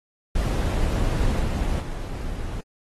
brown noise with level steps, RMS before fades -22 / -24 / -30 dBFS, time 0.35-2.61 s, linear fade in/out 5 ms, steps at 1.39 / 1.8 s, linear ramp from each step 5 ms, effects AAC 32 kbps

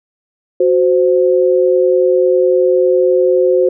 sine tone pair together, 369.2 / 519 Hz, F#4 / C5, -4 / -14 cents, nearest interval tritone, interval 590 cents, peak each -11 dBFS, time 0.6-3.69 s, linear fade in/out 5 ms, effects none

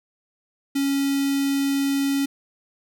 square tone with notch filter, 277.2 Hz, C#4, in tune, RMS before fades -22 dBFS, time 0.75-2.26 s, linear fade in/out 10 ms, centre 980 Hz, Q 0.63, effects none

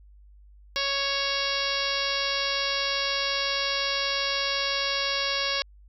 harmonic tone with a mistuned harmonic, 554.4 Hz, C#5, in tune, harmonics 1 / 2 / 3 / 4 / 5 / 6 / 7 / 8 / 9 / 10, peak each -34 / -34 / -34 / -34 / -34 / -34 / -34 / -34 / -34 / -34 dBFS, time 0.76-5.62 s, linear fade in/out 0 ms, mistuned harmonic 9, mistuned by -28 cents, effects added 50 Hz sine -49 dBFS peak until 5.88 s

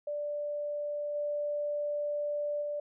sine tone with level steps, 587.3 Hz, D5, in tune, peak -32 / -30 / -32 dBFS, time 0.07-2.8 s, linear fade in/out 5 ms, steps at 1.14 / 2.61 s, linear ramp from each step 20 ms, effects none

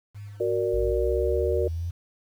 sine tone with tremolo, 102.4 Hz, G#2, 24 cents flat, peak -36 dBFS, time 0.14-0.93 s, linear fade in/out 20 ms, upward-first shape sine, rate 3 Hz, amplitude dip 40%
sine chord, Gb augmented, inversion none, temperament equal, 370 / 466.2 / 587.3 Hz, Gb4 / Bb4 / D5, 0 / 0 / 0 cents, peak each -26 / -26 / -29 dBFS, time 0.4-1.68 s, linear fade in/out 5 ms
sine linear sweep, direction up, 55 to 87.31 Hz, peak -27 dBFS, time 0.73-1.91 s, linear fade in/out 10 ms
effects 9-bit

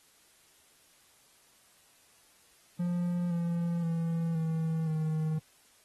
triangle tone with pitch steps, 175.4 / 170.6 / 165.94 / 161.4 / 156.99 Hz, F3 / F3 / E3 / E3 / D#3, +8 / -40 / +12 / -36 / +16 cents, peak -26 dBFS, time 2.79-5.39 s, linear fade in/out 10 ms, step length 520 ms, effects white hiss -63 dBFS RMS until 5.84 s + AAC 32 kbps

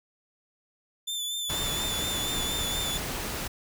sawtooth tone with vibrato, 3520 Hz, A7, in tune, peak -27 dBFS, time 1.07-2.98 s, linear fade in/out 10 ms, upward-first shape sine, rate 4.2 Hz, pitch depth 33 cents each way
pink noise, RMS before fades -33 dBFS, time 1.49-3.48 s, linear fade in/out 10 ms
effects none

